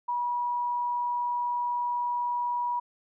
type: tone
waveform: sine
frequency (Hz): 968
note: B5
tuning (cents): -35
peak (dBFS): -26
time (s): 0.08-2.8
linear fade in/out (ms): 10
effects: none